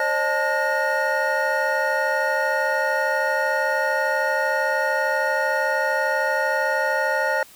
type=tone cluster; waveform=triangle; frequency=533 / 606 / 878 / 1438 / 1856 Hz; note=C5 / D#5 / A5 / F#6 / A#6; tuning=+32 / -46 / -4 / -50 / -8 cents; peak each=-24 dBFS; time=0-7.43 s; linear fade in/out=2 ms; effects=white hiss -48 dBFS RMS until 7.55 s